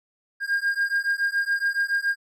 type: beating tone pair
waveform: triangle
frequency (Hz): 1611 / 1618.1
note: G6 / G#6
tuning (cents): +47 / -46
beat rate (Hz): 7.1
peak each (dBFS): -23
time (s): 0.4-2.16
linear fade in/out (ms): 50
effects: none